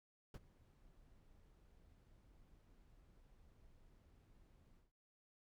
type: noise with ADSR envelope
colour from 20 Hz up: brown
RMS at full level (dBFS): -45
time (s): 0.34-4.92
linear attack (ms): 4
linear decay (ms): 40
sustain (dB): -22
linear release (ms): 150
effects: none